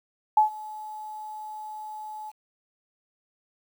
sine tone with ADSR envelope, 857 Hz, A5, 46 cents flat, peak -13 dBFS, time 0.37-2.32 s, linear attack 4 ms, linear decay 120 ms, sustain -22 dB, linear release 32 ms, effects 9-bit

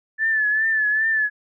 sine tone with vibrato, 1744 Hz, A6, 16 cents flat, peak -17 dBFS, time 0.18-1.3 s, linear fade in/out 50 ms, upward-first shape triangle, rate 2.5 Hz, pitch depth 62 cents each way, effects none

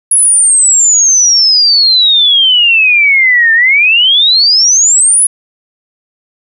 sine exponential two-way sweep, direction down then up, 10548 to 1785 to 10548 Hz, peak -4 dBFS, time 0.11-5.27 s, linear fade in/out 5 ms, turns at 3.53 s, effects none

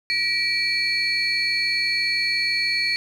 sine tone cluster, 1923 / 2332 / 4383 Hz, B6 / D7 / C#8, -47 / -13 / -20 cents, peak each -27 / -22 / -22 dBFS, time 0.1-2.96 s, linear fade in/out 0 ms, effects tanh soft clip ceiling -14 dBFS + 9-bit

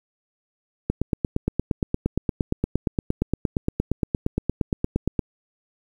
click train, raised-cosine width 3 ms, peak -8 dBFS, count 38, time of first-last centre 0.9-5.192 s, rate 8.62 Hz, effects 8-bit

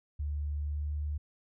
sine tone with pitch glide, 73.42 to 74.27 Hz, D2 to D2, 0 to +20 cents, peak -31 dBFS, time 0.19-1.18 s, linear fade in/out 10 ms, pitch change +20 cents, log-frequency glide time 0.59-0.94 s, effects none

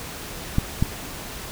clicks, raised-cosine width 5 ms, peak -6 dBFS, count 2, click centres 0.584 / 0.825 s, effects pink hiss -35 dBFS RMS until 1.51 s

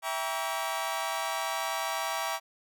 sawtooth chord, E diminished seventh, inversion none, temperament just, 659.3 / 791.1 / 949.3 / 1139.2 Hz, E5 / G5 / Bb5 / Db6, 0 / +16 / +31 / +47 cents, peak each -32 dBFS, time 0.02-2.4 s, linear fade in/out 50 ms, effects none

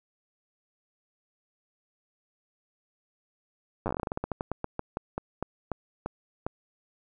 slowing click train, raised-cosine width 1 ms, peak -16 dBFS, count 25, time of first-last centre 3.86-6.465 s, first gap 9 ms, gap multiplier 1.18, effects none

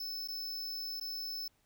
square tone with dropouts, 5260 Hz, E8, 5 cents flat, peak -38 dBFS, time 0-1.48 s, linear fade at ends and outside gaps 5 ms, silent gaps 0.276-0.284 / 1-1.01 s, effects pink hiss -73 dBFS RMS until 1.65 s

